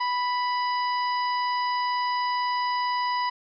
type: harmonic tone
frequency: 987.8 Hz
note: B5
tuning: in tune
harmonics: 1 / 2 / 3 / 4 / 5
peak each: -24 / -33 / -40 / -45 / -36 dBFS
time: 0-3.3 s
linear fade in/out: 10 ms
effects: none